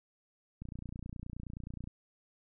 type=click train; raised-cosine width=5 ms; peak=-30 dBFS; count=38; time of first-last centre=0.62-1.874 s; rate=29.5 Hz; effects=none